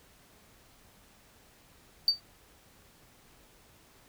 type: tone with exponential decay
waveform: sine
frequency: 4608 Hz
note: D8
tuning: 34 cents flat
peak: -15 dBFS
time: 2.08-2.2 s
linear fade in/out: 1 ms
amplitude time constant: 24 ms
effects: tanh soft clip ceiling -17 dBFS + pink hiss -60 dBFS RMS until 4.08 s